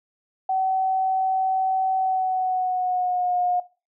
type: tone with pitch glide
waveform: sine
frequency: 759 to 717.6 Hz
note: F#5 to F5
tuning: +44 to +47 cents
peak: -20 dBFS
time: 0.49-3.6 s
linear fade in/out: 5 ms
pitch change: -97 cents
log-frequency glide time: 1.96-3.37 s
effects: noise-tail reverb RT60 0.3 s tail -18 dB re dry